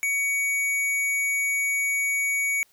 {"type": "tone", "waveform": "square", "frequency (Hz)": 2250, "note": "C#7", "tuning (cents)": 25, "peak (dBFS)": -23, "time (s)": [0.03, 2.63], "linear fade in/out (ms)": 0, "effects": ["white hiss -62 dBFS RMS until 2.72 s"]}